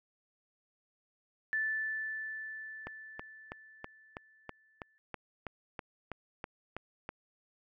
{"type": "tone with exponential decay", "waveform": "sine", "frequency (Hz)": 1755, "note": "A6", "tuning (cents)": -5, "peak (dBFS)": -29, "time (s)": [1.53, 4.98], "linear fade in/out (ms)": 0, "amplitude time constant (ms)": 750}
{"type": "click train", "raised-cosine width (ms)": 0.5, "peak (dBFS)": -24, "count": 14, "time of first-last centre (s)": [2.87, 7.091], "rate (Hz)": 3.08}
{"effects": []}